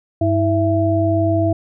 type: tone cluster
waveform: sine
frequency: 99 / 325.2 / 667 Hz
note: G2 / E4 / E5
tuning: +18 / -23 / +20 cents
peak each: -18 dBFS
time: 0.21-1.53 s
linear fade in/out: 5 ms
effects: none